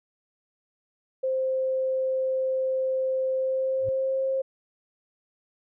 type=tone with pitch glide; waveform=sine; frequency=523.3 to 532.4 Hz; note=C5 to C5; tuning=0 to +30 cents; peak=-23 dBFS; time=1.23-4.42 s; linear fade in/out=10 ms; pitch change=+30 cents; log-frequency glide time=3.35-4.23 s
type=tone with exponential growth; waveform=triangle; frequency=109.4 Hz; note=A2; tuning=9 cents flat; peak=-29 dBFS; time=3.78-3.89 s; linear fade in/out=0 ms; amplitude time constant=23 ms
effects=none